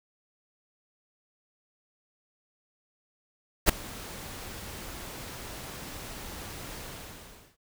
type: noise with ADSR envelope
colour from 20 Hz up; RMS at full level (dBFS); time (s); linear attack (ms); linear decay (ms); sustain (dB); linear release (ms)
pink; -17; 3.66-7.57; 34; 3; -24; 740
effects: none